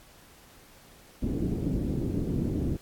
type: low-pass noise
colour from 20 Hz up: white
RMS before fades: -29 dBFS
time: 1.22-2.77 s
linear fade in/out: 10 ms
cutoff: 320 Hz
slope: 24 dB/octave
effects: pink hiss -55 dBFS RMS until 2.81 s + AAC 64 kbps